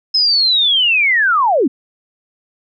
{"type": "linear sweep", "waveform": "sine", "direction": "down", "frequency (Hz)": [5180, 222.4], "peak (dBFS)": -10, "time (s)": [0.14, 1.68], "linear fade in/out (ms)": 10, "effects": []}